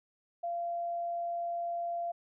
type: tone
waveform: sine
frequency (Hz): 688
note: F5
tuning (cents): -26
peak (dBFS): -32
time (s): 0.43-2.12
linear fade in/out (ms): 10
effects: none